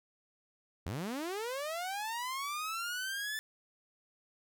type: linear sweep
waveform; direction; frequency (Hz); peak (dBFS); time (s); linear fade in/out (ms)
sawtooth; up; 71.3 to 1760; -32; 0.86-3.39; 0
effects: none